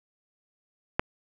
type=click; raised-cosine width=0.5 ms; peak=-7 dBFS; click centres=0.995 s; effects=none